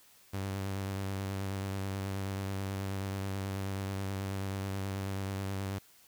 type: tone with vibrato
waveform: sawtooth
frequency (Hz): 97.3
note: G2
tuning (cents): -12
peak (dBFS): -30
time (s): 0.33-5.79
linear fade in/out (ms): 10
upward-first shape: sine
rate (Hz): 9.3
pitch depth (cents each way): 25
effects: white hiss -61 dBFS RMS until 6.07 s